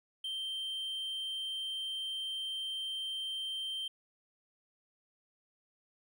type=tone; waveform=triangle; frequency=3136 Hz; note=G7; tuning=in tune; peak=-34 dBFS; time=0.24-3.88 s; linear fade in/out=5 ms; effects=none